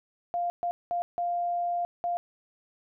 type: tone bursts at uneven times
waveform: sine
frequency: 698.5 Hz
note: F5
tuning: in tune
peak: -26 dBFS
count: 5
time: 0.34-0.5 / 0.63-0.71 / 0.91-1.02 / 1.18-1.85 / 2.04-2.17 s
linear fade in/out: 0 ms
effects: none